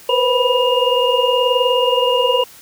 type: tone cluster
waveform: sine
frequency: 481.3 / 503 / 522 / 984 / 2835 Hz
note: B4 / B4 / C5 / B5 / F7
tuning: -45 / +32 / -4 / -7 / +25 cents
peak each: -19 dBFS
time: 0.09-2.44 s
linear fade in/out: 5 ms
effects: white hiss -42 dBFS RMS until 2.61 s